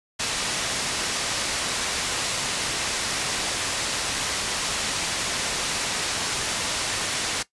white low-pass noise, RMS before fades -27 dBFS, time 0.19-7.43 s, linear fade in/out 10 ms, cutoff 6900 Hz, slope 12 dB/octave, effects noise-tail reverb RT60 0.1 s tail -17 dB re dry + resampled to 24000 Hz

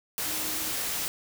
sine tone in noise, 311.1 Hz, D#4, in tune, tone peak -42 dBFS, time 0.26-0.71 s, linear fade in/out 0 ms, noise white, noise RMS -31 dBFS, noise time 0.18-1.08 s, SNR -14 dB, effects none

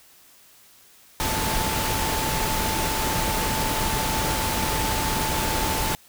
sine tone in noise, 880 Hz, A5, in tune, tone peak -29 dBFS, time 1.2-5.95 s, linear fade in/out 0 ms, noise pink, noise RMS -25 dBFS, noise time 1.2-5.95 s, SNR -7 dB, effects white hiss -53 dBFS RMS until 6.08 s

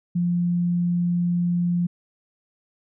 sine tone, 174.61 Hz, F3, in tune, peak -19 dBFS, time 0.15-1.87 s, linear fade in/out 10 ms, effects none

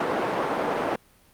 white band-pass noise, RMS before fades -26 dBFS, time 0-0.96 s, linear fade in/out 5 ms, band 250 to 870 Hz, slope 12 dB/octave, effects pink hiss -58 dBFS RMS until 1.33 s + Opus 48 kbps

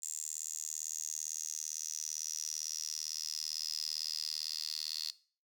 10% pulse tone with high-pass filter sweep, 77.78 Hz, D#2, in tune, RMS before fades -40 dBFS, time 0.02-5.11 s, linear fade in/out 10 ms, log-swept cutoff 7300 to 4500 Hz, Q 10, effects noise-tail reverb RT60 0.4 s tail -18 dB re dry

